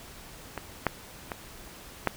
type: clicks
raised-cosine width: 0.5 ms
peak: -18 / -8 / -17 / -8 dBFS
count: 4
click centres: 0.577 / 0.867 / 1.318 / 2.073 s
effects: pink hiss -47 dBFS RMS until 2.16 s